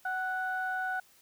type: tone pair together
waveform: sine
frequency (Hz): 749.2 / 1480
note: F#5 / F#6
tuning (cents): +21 / 0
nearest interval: octave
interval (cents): 1179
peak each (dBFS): -33 / -32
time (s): 0.05-1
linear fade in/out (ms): 5
effects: tanh soft clip ceiling -23 dBFS + white hiss -62 dBFS RMS until 1.21 s